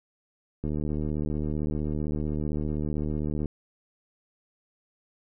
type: click train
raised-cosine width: 3 ms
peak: -18 dBFS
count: 214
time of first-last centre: 0.64-3.457 s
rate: 75.6 Hz
effects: none